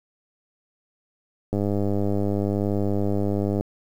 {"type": "click train", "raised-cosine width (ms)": 2, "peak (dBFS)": -12, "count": 211, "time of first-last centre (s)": [1.53, 3.609], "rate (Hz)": 101, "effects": ["8-bit"]}